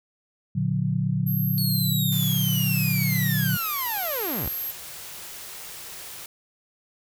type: chord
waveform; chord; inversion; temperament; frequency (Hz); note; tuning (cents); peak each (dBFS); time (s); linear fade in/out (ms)
sine; Bb augmented; none; just; 116.54 / 145.68 / 182.1; Bb2 / D3 / F#3; 0 / -14 / -27; -27 / -25 / -26; 0.55-3.57; 10
type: tone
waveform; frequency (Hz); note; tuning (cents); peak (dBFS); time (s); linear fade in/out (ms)
sine; 12544; G9; 0; -28; 1.26-4.72; 20
type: linear sweep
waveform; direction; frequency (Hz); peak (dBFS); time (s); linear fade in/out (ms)
sawtooth; down; 4434 to 38.89; -25; 1.58-4.48; 0
type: band-stop noise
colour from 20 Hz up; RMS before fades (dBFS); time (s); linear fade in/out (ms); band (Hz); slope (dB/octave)
white; -39; 2.12-6.26; 2; 210 to 300; 96
effects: none